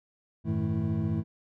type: tone cluster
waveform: triangle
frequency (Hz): 92.8 / 107.4 / 157.5 / 217.2 / 329.7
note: F#2 / A2 / D#3 / A3 / E4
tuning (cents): +6 / -41 / +21 / -22 / 0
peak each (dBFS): -32 / -30 / -29 / -30 / -35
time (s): 0.44-1.24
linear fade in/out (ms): 50
effects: none